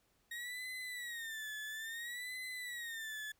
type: tone with vibrato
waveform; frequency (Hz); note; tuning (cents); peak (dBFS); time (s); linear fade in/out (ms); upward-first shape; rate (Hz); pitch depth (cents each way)
35% pulse; 1869; A#6; +4; -40; 0.31-3.32; 5; sine; 0.59; 140
effects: pink hiss -75 dBFS RMS until 3.39 s